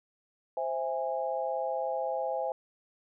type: chord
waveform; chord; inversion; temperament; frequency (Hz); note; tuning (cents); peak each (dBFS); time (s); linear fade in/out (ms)
sine; C augmented; none; equal with one note detuned; 523.3 / 659.3 / 822.5; C5 / E5 / G#5; 0 / 0 / -17; -33 / -34 / -34; 0.57-2.52; 2
effects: none